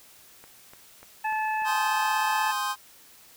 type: click train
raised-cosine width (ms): 0.5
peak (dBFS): -32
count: 5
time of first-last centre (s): 0.44-1.62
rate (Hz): 3.39
type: harmonic tone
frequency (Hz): 867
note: A5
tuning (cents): -26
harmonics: 1 / 2 / 3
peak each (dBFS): -26 / -32 / -36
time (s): 1.24-2.52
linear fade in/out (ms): 10
type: chord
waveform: square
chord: Ab major seventh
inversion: none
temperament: equal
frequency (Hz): 830.6 / 1046.5 / 1244.5 / 1568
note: Ab5 / C6 / Eb6 / G6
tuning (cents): 0 / 0 / 0 / 0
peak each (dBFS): -34 / -30 / -35 / -35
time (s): 1.64-2.76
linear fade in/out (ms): 50
effects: white hiss -53 dBFS RMS until 3.36 s